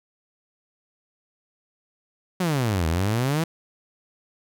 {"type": "exponential two-way sweep", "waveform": "sawtooth", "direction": "down then up", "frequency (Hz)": [190, 77.78, 169.4], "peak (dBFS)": -17, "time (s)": [2.4, 3.44], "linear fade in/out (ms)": 5, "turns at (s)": 2.87, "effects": []}